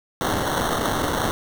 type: noise with sample-and-hold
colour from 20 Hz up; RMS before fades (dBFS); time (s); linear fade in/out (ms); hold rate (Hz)
blue; -23; 0.21-1.31; 0; 2450
effects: none